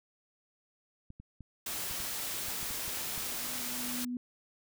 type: clicks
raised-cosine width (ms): 5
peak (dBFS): -35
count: 10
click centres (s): 1.104 / 1.2 / 1.407 / 1.911 / 2.003 / 2.484 / 2.629 / 2.708 / 2.88 / 3.178
type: noise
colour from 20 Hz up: white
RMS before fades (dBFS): -37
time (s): 1.66-4.05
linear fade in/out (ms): 5
type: tone with exponential growth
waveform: sine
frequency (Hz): 246.1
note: B3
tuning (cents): -6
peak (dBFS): -32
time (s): 2.69-4.17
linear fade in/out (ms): 2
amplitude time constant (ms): 320
effects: none